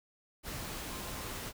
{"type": "tone in noise", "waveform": "sine", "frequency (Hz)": 1046.5, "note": "C6", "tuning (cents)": 0, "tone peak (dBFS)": -51, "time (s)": [0.87, 1.32], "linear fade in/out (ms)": 50, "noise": "pink", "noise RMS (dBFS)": -41, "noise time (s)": [0.43, 1.53], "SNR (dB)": -13, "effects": []}